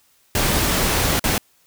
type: noise with dropouts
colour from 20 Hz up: pink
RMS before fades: -19 dBFS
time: 0.35-1.38 s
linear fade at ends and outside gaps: 2 ms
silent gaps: 1.195-1.24 s
effects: white hiss -59 dBFS RMS until 1.66 s